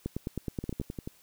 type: two click trains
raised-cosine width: 3 ms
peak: -23 / -19 dBFS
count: 6 / 8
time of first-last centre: 0.64-1.075 / 0.06-0.799 s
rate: 11.5 / 9.47 Hz
effects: white hiss -61 dBFS RMS until 1.22 s